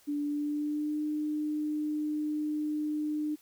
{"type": "tone with pitch glide", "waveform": "sine", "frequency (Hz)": [291.5, 302.1], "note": ["D4", "D4"], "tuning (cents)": [-13, 49], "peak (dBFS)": -29, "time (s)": [0.07, 3.36], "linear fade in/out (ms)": 20, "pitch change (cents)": 62, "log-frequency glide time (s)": [0.24, 1.01], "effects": ["white hiss -62 dBFS RMS until 3.41 s"]}